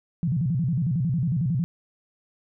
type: tone with vibrato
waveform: sine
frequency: 146.83 Hz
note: D3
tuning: in tune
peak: -21 dBFS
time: 0.23-1.64 s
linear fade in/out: 0 ms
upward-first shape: square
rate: 11 Hz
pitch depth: 260 cents each way
effects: none